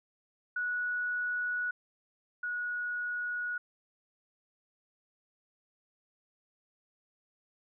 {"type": "tone pair in turn", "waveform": "sine", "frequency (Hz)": [1467, 1457.7], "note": ["F#6", "F#6"], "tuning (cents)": [-15, -26], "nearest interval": "unison", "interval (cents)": 11, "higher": "first", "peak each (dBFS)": [-30, -32], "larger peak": "first", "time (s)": [[0.56, 1.71], [2.43, 3.58]], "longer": "neither", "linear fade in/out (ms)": 5, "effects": []}